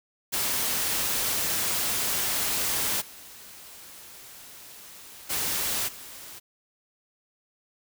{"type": "noise with level steps", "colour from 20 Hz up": "white", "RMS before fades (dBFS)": [-27, -46, -28, -43], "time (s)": [0.32, 6.4], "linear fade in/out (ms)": 20, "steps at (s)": [3, 5.29, 5.87], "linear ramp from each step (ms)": 20, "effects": []}